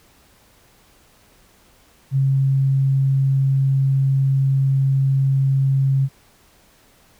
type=tone; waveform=sine; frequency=135.5 Hz; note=C#3; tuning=39 cents flat; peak=-14 dBFS; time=2.11-6.09 s; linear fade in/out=50 ms; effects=pink hiss -54 dBFS RMS until 7.19 s